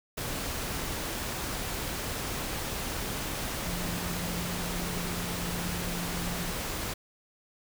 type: tone in noise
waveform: sine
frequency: 174.6 Hz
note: F3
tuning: in tune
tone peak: -36 dBFS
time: 3.65-6.52 s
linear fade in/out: 10 ms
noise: pink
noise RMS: -34 dBFS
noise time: 0.17-6.94 s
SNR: -5 dB
effects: none